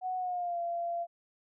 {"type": "tone with pitch glide", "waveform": "sine", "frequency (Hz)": [740, 686.5], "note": ["F#5", "F5"], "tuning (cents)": [0, -30], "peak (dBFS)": -31, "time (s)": [0.01, 1.07], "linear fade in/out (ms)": 50, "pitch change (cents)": -130, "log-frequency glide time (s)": [0.17, 0.59], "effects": []}